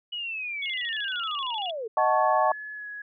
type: linear sweep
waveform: sine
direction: down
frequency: 2951 to 420.7 Hz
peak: -30 dBFS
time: 0.12-1.88 s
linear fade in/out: 10 ms
type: tone with vibrato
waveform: sine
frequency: 3111 Hz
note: G7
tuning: 14 cents flat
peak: -31 dBFS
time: 0.62-1.71 s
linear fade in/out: 5 ms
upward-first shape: square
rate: 13 Hz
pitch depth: 150 cents each way
type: chord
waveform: sine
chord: D# half-diminished seventh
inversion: none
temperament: equal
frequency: 622.3 / 740 / 880 / 1108.7 Hz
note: D#5 / F#5 / A5 / C#6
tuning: 0 / 0 / 0 / 0 cents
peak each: -25 dBFS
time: 1.97-2.52 s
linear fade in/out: 2 ms
type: tone with pitch glide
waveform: sine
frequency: 1706 to 1674.8 Hz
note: G#6 to G#6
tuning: +46 to +14 cents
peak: -35 dBFS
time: 1.98-3.02 s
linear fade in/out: 5 ms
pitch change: -32 cents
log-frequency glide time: 2.73-2.88 s
effects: none